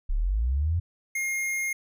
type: linear sweep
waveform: sine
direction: up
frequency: 30.54 to 88.9 Hz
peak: -22 dBFS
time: 0.09-0.8 s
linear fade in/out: 10 ms
type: tone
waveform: square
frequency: 2134 Hz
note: C7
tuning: 34 cents sharp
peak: -27 dBFS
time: 1.15-1.73 s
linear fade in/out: 5 ms
effects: none